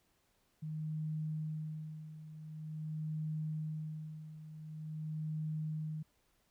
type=tone with tremolo; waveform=sine; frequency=155.3 Hz; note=D#3; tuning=3 cents flat; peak=-35 dBFS; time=0.62-6.03 s; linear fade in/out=10 ms; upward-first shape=sine; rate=0.46 Hz; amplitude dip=75%; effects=pink hiss -75 dBFS RMS until 6.5 s

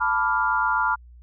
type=chord; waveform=sine; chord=B half-diminished seventh; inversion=third; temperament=equal; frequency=880 / 987.8 / 1174.7 / 1396.9 Hz; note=A5 / B5 / D6 / F6; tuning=0 / 0 / 0 / 0 cents; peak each=-26 / -24 / -28 / -23 dBFS; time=0-0.96 s; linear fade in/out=20 ms; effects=added 60 Hz sine -44 dBFS peak until 1.22 s

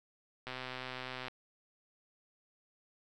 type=click train; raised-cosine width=0.3 ms; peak=-25 dBFS; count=105; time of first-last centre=0.47-1.282 s; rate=128 Hz; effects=none

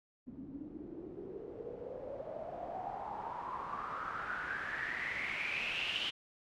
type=noise with low-pass filter sweep; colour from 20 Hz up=white; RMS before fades=-41 dBFS; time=0.26-6.11 s; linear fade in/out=20 ms; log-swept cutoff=250 to 3100 Hz; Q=8.2; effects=none

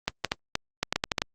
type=clicks; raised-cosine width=0.2 ms; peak=-7 dBFS; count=11; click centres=0.08 / 0.247 / 0.319 / 0.554 / 0.83 / 0.926 / 0.96 / 1.039 / 1.118 / 1.182 / 1.219 s; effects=Opus 32 kbps

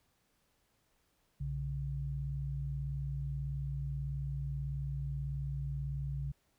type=tone pair together; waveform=sine; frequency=61.65 / 140 Hz; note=B1 / C#3; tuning=-2 / +18 cents; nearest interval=octave + major second; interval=1420 cents; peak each=-39 / -36 dBFS; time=1.4-6.32 s; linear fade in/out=10 ms; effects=pink hiss -75 dBFS RMS until 6.58 s

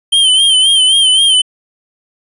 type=tone with vibrato; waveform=square; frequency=3117 Hz; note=G7; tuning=11 cents flat; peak=-7 dBFS; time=0.12-1.42 s; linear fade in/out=10 ms; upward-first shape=sine; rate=3.8 Hz; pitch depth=66 cents each way; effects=resampled to 24000 Hz

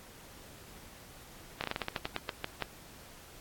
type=slowing click train; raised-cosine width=0.3 ms; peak=-16 dBFS; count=13; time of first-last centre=1.61-2.623 s; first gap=29 ms; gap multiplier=1.18; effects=pink hiss -53 dBFS RMS until 3.4 s + AAC 64 kbps

